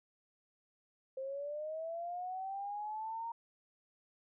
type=linear sweep; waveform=sine; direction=up; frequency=523.3 to 932.3 Hz; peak=-38 dBFS; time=1.17-3.32 s; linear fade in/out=5 ms; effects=none